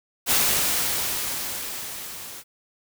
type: noise with level ramp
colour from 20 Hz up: white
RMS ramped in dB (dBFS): -19 to -39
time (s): 0.26-2.44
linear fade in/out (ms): 50
effects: none